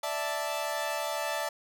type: chord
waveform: sawtooth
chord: D suspended second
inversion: none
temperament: equal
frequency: 587.3 / 659.3 / 880 Hz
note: D5 / E5 / A5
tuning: 0 / 0 / 0 cents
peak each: -31 dBFS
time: 0.03-1.49 s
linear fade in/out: 5 ms
effects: none